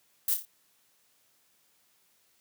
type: noise with echo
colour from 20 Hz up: violet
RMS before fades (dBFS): -27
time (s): 0.28-0.34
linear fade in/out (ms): 2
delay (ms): 28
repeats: 4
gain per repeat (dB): -6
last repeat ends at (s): 0.452
effects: white hiss -68 dBFS RMS until 2.4 s + high-pass 80 Hz 12 dB/octave